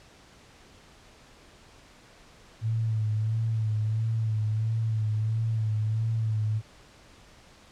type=tone with vibrato; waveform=sine; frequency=110 Hz; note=A2; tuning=in tune; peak=-24 dBFS; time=2.61-6.62 s; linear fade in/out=50 ms; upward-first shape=sine; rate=1.5 Hz; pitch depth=42 cents each way; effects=pink hiss -54 dBFS RMS until 7.71 s + low-pass 7000 Hz 12 dB/octave